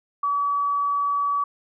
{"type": "tone", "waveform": "sine", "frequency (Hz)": 1142, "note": "D6", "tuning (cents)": -49, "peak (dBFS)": -20, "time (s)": [0.23, 1.44], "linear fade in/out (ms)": 5, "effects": []}